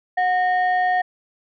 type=tone pair together; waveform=sine; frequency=730 / 1841.5 Hz; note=F#5 / A#6; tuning=-24 / -22 cents; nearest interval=octave + major third; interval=1602 cents; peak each=-16 / -22 dBFS; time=0.17-1.02 s; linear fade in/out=10 ms; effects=tanh soft clip ceiling -12 dBFS